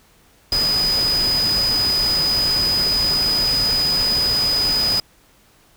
sine tone in noise, 4978 Hz, D#8, in tune, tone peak -16 dBFS, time 0.52-5 s, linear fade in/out 2 ms, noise pink, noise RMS -27 dBFS, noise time 0.52-5 s, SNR +8 dB, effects pink hiss -54 dBFS RMS until 5.76 s

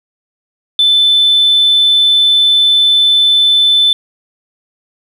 sine tone, 3520 Hz, A7, in tune, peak -5 dBFS, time 0.79-3.93 s, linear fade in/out 2 ms, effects tanh soft clip ceiling -2 dBFS + 7-bit

